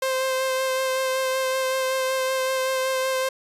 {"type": "tone with vibrato", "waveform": "sawtooth", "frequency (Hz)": 523.3, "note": "C5", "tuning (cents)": 0, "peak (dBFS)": -18, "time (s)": [0.02, 3.29], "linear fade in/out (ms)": 5, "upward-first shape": "sine", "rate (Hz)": 5.3, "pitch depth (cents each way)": 15, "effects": ["resampled to 32000 Hz"]}